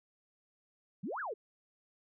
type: exponential two-way sweep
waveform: sine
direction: up then down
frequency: 157 to 1732 to 379 Hz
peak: -36 dBFS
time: 1.03-1.34 s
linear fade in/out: 10 ms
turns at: 1.2 s
effects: none